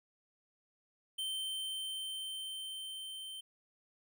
square tone with level ramp, 3108 Hz, G7, 16 cents flat, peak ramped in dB -36 to -44 dBFS, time 1.18-3.41 s, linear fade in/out 10 ms, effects none

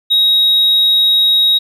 sine tone, 3793 Hz, A#7, 29 cents sharp, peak -6 dBFS, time 0.1-1.59 s, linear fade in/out 20 ms, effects tanh soft clip ceiling -6 dBFS + 8-bit

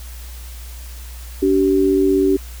sine tone pair together, 287 / 383.1 Hz, D4 / G4, -40 / -40 cents, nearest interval perfect fourth, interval 500 cents, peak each -16 / -14 dBFS, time 1.42-2.37 s, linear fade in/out 10 ms, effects added 60 Hz sine -31 dBFS peak until 2.6 s + white hiss -41 dBFS RMS until 2.6 s

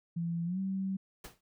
sine tone with pitch glide, 169 to 191.9 Hz, E3 to G3, +43 to -37 cents, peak -31 dBFS, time 0.16-0.97 s, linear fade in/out 10 ms, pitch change +220 cents, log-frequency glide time 0.45-0.59 s
pink noise with exponential decay, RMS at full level -42 dBFS, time 1.24-1.41 s, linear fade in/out 5 ms, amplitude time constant 36 ms
effects none

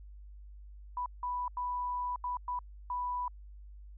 sine tone bursts at uneven times, 987.8 Hz, B5, in tune, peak -32 dBFS, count 6, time 0.97-1.06 / 1.23-1.48 / 1.57-2.16 / 2.24-2.37 / 2.48-2.59 / 2.9-3.28 s, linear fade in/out 2 ms, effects added 50 Hz sine -47 dBFS peak until 3.97 s

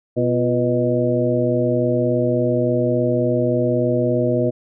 harmonic tone with a mistuned harmonic, 123.47 Hz, B2, in tune, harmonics 1 / 2 / 3 / 4 / 5, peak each -22 / -22 / -22 / -22 / -22 dBFS, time 0.16-4.51 s, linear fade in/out 20 ms, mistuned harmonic 3, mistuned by -84 cents, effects none

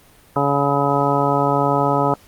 harmonic tone, 141.3 Hz, C#3, 34 cents sharp, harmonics 1 / 2 / 3 / 4 / 5 / 6 / 7 / 9, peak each -23 / -23 / -23 / -23 / -23 / -23 / -23 / -23 dBFS, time 0.36-2.14 s, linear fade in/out 2 ms, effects pink hiss -50 dBFS RMS until 2.27 s + Opus 32 kbps

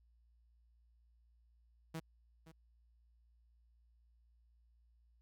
sawtooth tone with echo, 161.6 Hz, E3, 34 cents flat, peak -37 dBFS, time 1.94-2 s, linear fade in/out 10 ms, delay 520 ms, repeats 1, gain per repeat -15 dB, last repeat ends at 2.52 s, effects added 58 Hz sine -67 dBFS peak until 5.21 s

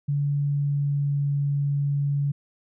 sine tone with pitch glide, 143.3 to 142.23 Hz, D3 to C#3, -42 to +45 cents, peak -21 dBFS, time 0.08-2.32 s, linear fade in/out 10 ms, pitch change -13 cents, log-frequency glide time 0.4-1.31 s, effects none

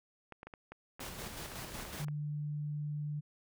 clicks, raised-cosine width 0.5 ms, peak -32 dBFS, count 12, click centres 0.323 / 0.431 / 0.47 / 0.538 / 0.72 / 0.995 / 1.065 / 1.219 / 1.518 / 1.799 / 1.852 / 2.084 s
pink noise with tremolo, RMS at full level -43 dBFS, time 1-2.05 s, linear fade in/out 5 ms, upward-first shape square, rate 5.4 Hz, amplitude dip 35%
sine tone, 148.4 Hz, D3, 18 cents sharp, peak -35 dBFS, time 1.99-3.21 s, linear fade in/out 20 ms
effects none

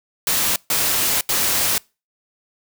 white noise bursts at uneven times, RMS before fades -19 dBFS, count 3, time 0.27-0.56 / 0.7-1.21 / 1.29-1.78 s, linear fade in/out 2 ms, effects noise-tail reverb RT60 0.3 s tail -26 dB re dry

